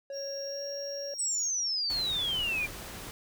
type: tone with pitch glide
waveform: triangle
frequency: 554 to 562.7 Hz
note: C#5 to C#5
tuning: -1 to +26 cents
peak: -34 dBFS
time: 0.1-1.14 s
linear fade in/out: 2 ms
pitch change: +27 cents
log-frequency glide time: 0.45-0.63 s
type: tone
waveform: triangle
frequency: 5588 Hz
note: F8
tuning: in tune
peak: -37 dBFS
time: 0.12-1.52 s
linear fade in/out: 50 ms
type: exponential sweep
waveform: sine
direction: down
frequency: 8250 to 2349 Hz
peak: -28 dBFS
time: 1.18-2.67 s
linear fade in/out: 20 ms
type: noise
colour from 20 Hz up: pink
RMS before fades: -42 dBFS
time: 1.9-3.11 s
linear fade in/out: 0 ms
effects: none